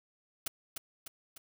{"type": "noise with echo", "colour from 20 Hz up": "white", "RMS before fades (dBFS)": -34, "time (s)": [0.46, 0.48], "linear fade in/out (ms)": 5, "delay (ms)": 300, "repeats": 3, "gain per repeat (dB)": -5, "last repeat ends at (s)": 1.38, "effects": []}